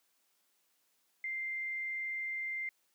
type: tone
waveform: sine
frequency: 2093 Hz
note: C7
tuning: in tune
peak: -35 dBFS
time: 1.24-2.69 s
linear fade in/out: 2 ms
effects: white hiss -75 dBFS RMS until 2.94 s + high-pass 200 Hz 12 dB/octave